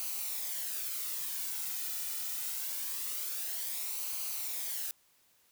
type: noise with flanger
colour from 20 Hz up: blue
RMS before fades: -37 dBFS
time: 0-4.91 s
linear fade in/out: 0 ms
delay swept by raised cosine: 0.56 to 1.86 ms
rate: 0.24 Hz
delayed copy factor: -0.5
effects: white hiss -68 dBFS RMS until 5.51 s